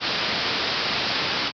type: low-pass noise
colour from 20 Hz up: white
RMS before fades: -25 dBFS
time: 0-1.52 s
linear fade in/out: 50 ms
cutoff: 5200 Hz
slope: 96 dB/octave
effects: high-pass 100 Hz 12 dB/octave